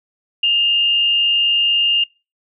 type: tone with frequency modulation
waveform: sine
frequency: 2818 Hz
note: F7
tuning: 15 cents sharp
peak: -12 dBFS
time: 0.43-2.04 s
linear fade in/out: 5 ms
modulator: 187 Hz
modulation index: 0.22
effects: noise-tail reverb RT60 0.3 s tail -26 dB re dry